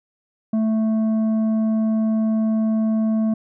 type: tone with tanh clipping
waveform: triangle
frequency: 220 Hz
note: A3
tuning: in tune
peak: -18 dBFS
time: 0.53-3.34 s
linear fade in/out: 5 ms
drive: 11 dB
effects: none